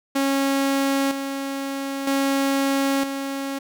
sawtooth tone with tremolo, 274.2 Hz, C#4, 19 cents flat, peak -15 dBFS, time 0.15-3.59 s, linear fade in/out 10 ms, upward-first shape square, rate 0.52 Hz, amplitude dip 55%, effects none

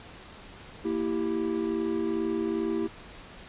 triangle chord, E diminished, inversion second, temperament equal with one note detuned, 230.8 / 329.6 / 392 Hz, Bb3 / E4 / G4, -17 / 0 / 0 cents, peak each -31 / -27 / -29 dBFS, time 0.84-2.88 s, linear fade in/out 20 ms, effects pink hiss -47 dBFS RMS until 3.48 s + resampled to 8000 Hz

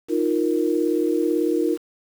sine chord, Eb suspended second, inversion none, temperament equal, 311.1 / 349.2 / 466.2 Hz, Eb4 / F4 / Bb4, 0 / 0 / 0 cents, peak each -22 / -22 / -24 dBFS, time 0.08-1.78 s, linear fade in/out 50 ms, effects 7-bit

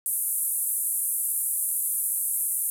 pink band-pass noise, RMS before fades -27 dBFS, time 0.06-2.7 s, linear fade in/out 0 ms, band 9200 to 13000 Hz, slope 48 dB/octave, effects none

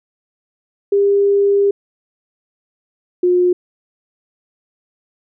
sine tone pair in turn, 401.1 / 358.3 Hz, G4 / F4, +40 / +44 cents, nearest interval major second, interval 196 cents, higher first, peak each -10 dBFS, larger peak neither, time 0.92-1.71 / 3.23-3.53 s, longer first, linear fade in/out 5 ms, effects none

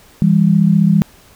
sine tone pair together, 164.81 / 199.83 Hz, E3 / G3, 0 / +34 cents, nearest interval minor third, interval 334 cents, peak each -11 dBFS, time 0.22-1.02 s, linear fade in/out 0 ms, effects pink hiss -46 dBFS RMS until 1.35 s

